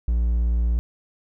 triangle tone, 58.27 Hz, A#1, in tune, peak -16 dBFS, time 0.08-0.79 s, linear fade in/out 0 ms, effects none

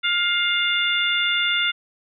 harmonic tone, 704 Hz, F5, 14 cents sharp, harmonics 2 / 3 / 4 / 5, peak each -24 / -24 / -24 / -24 dBFS, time 0.03-1.72 s, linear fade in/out 20 ms, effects none

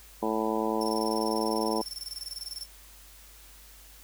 harmonic tone, 109.9 Hz, A2, 2 cents flat, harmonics 2 / 3 / 4 / 5 / 6 / 7 / 8 / 9, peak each -33 / -32 / -32 / -35 / -38 / -36 / -36 / -35 dBFS, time 0.22-1.82 s, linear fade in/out 10 ms
sawtooth tone with tremolo, 5410 Hz, E8, 44 cents sharp, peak -32 dBFS, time 0.81-2.66 s, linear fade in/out 2 ms, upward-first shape square, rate 20 Hz, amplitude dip 80%
effects added 50 Hz sine -53 dBFS peak until 4.03 s + white hiss -53 dBFS RMS until 4.03 s

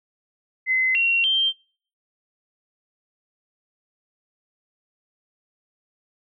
sine tone with pitch steps, 2047 / 2741 / 3152 Hz, C7 / F7 / G7, -38 / -33 / +9 cents, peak -17 dBFS, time 0.66-1.53 s, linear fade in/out 50 ms, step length 290 ms, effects noise-tail reverb RT60 0.5 s tail -24 dB re dry

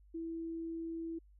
sine tone, 329.6 Hz, E4, in tune, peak -38 dBFS, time 0.14-1.19 s, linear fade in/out 10 ms, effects added 50 Hz sine -59 dBFS peak until 1.39 s

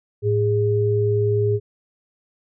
sine tone pair together, 108.75 / 410.6 Hz, A2 / G#4, -20 / -20 cents, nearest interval octave + major seventh, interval 2300 cents, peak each -19 / -19 dBFS, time 0.22-1.6 s, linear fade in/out 50 ms, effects none

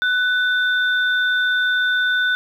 sine tone pair together, 1492 / 3573 Hz, F#6 / A7, +14 / +26 cents, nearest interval octave + minor third, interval 1512 cents, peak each -16 / -25 dBFS, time 0.02-2.35 s, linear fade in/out 0 ms, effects 8-bit

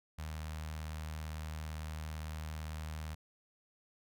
sawtooth tone with notch filter, 77.78 Hz, D#2, in tune, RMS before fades -42 dBFS, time 0.18-3.15 s, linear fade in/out 10 ms, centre 350 Hz, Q 0.6, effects none

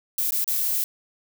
violet noise with dropouts, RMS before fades -24 dBFS, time 0.18-0.84 s, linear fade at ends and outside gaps 2 ms, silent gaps 0.308-0.321 / 0.444-0.477 s, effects none

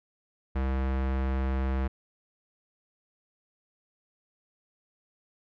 square tone with low-pass filter, 66 Hz, C2, 16 cents sharp, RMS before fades -28 dBFS, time 0.55-1.88 s, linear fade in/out 10 ms, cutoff 1900 Hz, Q 0.91, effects none

